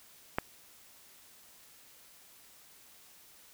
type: click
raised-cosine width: 0.5 ms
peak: -13 dBFS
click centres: 0.385 s
effects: white hiss -58 dBFS RMS until 3.53 s